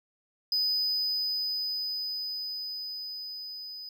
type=tone with level ramp; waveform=triangle; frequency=4995 Hz; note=D#8; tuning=6 cents sharp; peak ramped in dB=-23 to -38 dBFS; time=0.52-3.89 s; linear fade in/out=2 ms; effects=none